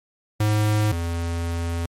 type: tone pair in turn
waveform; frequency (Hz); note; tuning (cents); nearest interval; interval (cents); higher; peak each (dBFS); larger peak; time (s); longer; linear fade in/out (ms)
square; 106.2 / 84.56; G#2 / E2; +39 / +45; major third; 394; first; -18 / -24; first; 0.4-0.92 / 0.92-1.86; second; 5
effects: MP3 64 kbps